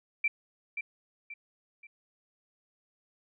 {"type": "tone with echo", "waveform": "sine", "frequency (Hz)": 2345, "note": "D7", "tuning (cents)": -3, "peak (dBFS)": -24, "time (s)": [0.24, 0.28], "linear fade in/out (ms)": 5, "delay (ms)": 530, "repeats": 3, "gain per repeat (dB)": -8, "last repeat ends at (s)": 1.87, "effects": []}